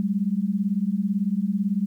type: beating tone pair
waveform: sine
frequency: 191 / 209 Hz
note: G3 / G#3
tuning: -45 / +11 cents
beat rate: 18 Hz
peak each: -24 / -24 dBFS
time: 0-1.86 s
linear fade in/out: 0 ms
effects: 10-bit